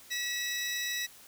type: tone pair together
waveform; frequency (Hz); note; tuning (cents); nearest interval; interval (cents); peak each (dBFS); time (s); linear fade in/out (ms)
20% pulse; 1938.4 / 2594; B6 / E7; -33 / -28; perfect fourth; 505; -27 / -36; 0.1-1.07; 20
effects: white hiss -54 dBFS RMS until 1.27 s